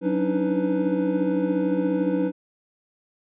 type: tone cluster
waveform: triangle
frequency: 185.1 / 283.1 / 297.1 / 314.5 / 497.6 Hz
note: F#3 / C#4 / D4 / D#4 / B4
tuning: +1 / +37 / +20 / +19 / +13 cents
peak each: -25 dBFS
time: 0.01-2.32 s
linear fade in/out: 50 ms
effects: resampled to 8000 Hz